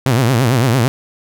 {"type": "tone with vibrato", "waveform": "sawtooth", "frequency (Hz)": 123.47, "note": "B2", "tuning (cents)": 0, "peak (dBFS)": -7, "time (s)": [0.06, 0.88], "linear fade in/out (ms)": 0, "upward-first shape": "triangle", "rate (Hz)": 8.9, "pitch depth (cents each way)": 220, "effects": []}